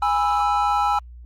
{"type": "chord", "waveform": "triangle", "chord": "E major", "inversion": "first", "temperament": "just", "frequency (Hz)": [824.1, 988.9, 1318.5], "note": ["G#5", "B5", "E6"], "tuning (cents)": [-14, 2, 0], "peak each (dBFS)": [-18, -23, -21], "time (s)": [0.02, 0.99], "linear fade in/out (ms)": 5, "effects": ["added 60 Hz sine -38 dBFS peak until 1.25 s", "Opus 24 kbps"]}